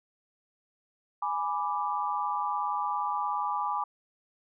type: chord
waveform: sine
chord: G# diminished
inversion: none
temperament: equal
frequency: 830.6 / 987.8 / 1174.7 Hz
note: G#5 / B5 / D6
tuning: 0 / 0 / 0 cents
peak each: -32 dBFS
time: 1.22-3.84 s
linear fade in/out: 5 ms
effects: none